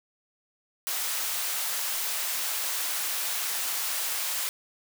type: high-pass noise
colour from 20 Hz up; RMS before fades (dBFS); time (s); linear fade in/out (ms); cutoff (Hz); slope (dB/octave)
white; -30; 0.87-4.49; 0; 700; 12
effects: none